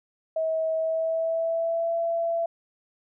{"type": "tone with pitch glide", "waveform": "sine", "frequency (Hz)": [642, 671.2], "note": ["E5", "E5"], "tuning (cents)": [-46, 31], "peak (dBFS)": -23, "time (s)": [0.36, 2.46], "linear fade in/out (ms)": 5, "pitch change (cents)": 77, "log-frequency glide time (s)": [0.74, 1.96], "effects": []}